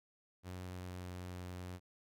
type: tone with pitch glide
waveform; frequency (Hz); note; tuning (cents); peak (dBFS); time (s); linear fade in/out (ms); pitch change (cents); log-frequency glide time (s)
sawtooth; 91.2 to 90.2; F#2 to F#2; -24 to -44; -40; 0.43-1.8; 50; -20; 0.56-1.27
effects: none